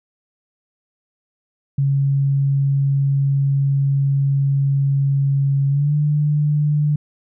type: tone with pitch glide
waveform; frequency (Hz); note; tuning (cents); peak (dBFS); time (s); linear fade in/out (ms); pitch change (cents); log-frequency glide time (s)
sine; 138.59 to 148.54; C#3 to D3; 0 to +20; -14; 1.78-6.96; 5; +120; 5.69-5.94
effects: none